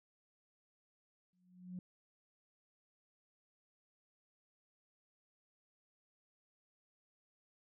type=tone with exponential growth; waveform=sine; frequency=181.3 Hz; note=F#3; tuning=35 cents flat; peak=-39 dBFS; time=1.33-1.79 s; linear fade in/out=2 ms; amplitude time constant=100 ms; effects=tanh soft clip ceiling -36 dBFS